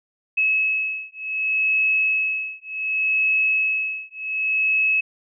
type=beating tone pair; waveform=sine; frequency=2579 / 2579.67 Hz; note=E7 / E7; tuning=-39 / -38 cents; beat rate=0.67 Hz; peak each=-22 dBFS; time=0.37-5.01 s; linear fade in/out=10 ms; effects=none